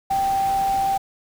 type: tone in noise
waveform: sine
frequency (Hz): 782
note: G5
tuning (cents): -4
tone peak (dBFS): -18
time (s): 0.1-0.98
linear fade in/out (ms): 10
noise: pink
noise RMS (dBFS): -35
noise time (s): 0.1-0.98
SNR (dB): +14
effects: none